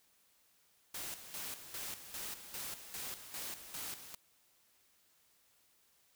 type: noise with tremolo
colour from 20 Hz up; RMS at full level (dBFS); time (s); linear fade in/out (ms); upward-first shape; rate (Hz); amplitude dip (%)
white; -43; 0.94-4.15; 5; square; 2.5; 65
effects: white hiss -71 dBFS RMS until 6.15 s